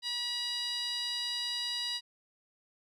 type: tone with band-pass filter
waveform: 15% pulse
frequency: 965 Hz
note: B5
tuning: 40 cents flat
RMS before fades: -35 dBFS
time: 0.02-2.01 s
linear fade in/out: 50 ms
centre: 4600 Hz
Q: 3.5
effects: none